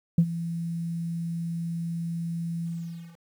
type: tone with ADSR envelope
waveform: sine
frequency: 168 Hz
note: E3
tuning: 33 cents sharp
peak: -12 dBFS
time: 0.18-3.18 s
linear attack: 4 ms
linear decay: 64 ms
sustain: -16 dB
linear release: 530 ms
effects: tanh soft clip ceiling -11 dBFS + 9-bit